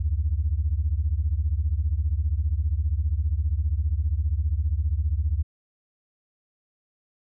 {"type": "beating tone pair", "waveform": "sine", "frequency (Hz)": [69.3, 84.3], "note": ["C#2", "E2"], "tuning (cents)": [0, 39], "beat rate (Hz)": 15, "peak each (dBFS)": [-23, -24], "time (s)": [0, 5.43], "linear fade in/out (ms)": 10, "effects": ["tanh soft clip ceiling -14 dBFS"]}